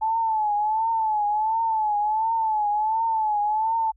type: tone with vibrato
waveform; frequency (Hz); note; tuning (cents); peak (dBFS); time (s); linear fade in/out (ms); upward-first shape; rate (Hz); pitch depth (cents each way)
sine; 868; A5; -24; -20; 0.01-3.92; 20; triangle; 1.4; 95
effects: added 50 Hz sine -55 dBFS peak until 3.96 s